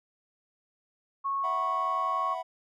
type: tone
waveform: sine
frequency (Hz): 1100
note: C#6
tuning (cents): -14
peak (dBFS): -27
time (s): 1.24-2.35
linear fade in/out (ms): 20
type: chord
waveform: triangle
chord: E suspended second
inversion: none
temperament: just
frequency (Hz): 659.3 / 741.7 / 988.9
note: E5 / F#5 / B5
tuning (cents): 0 / +4 / +2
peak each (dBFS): -35 / -34 / -35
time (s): 1.43-2.43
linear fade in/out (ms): 20
effects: none